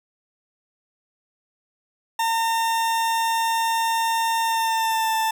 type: tone with pitch glide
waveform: 40% pulse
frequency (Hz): 910 to 886.7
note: A#5 to A5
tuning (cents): -42 to +13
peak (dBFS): -19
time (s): 2.19-5.31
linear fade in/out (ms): 5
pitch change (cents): -45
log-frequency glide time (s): 4.43-5.15
effects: none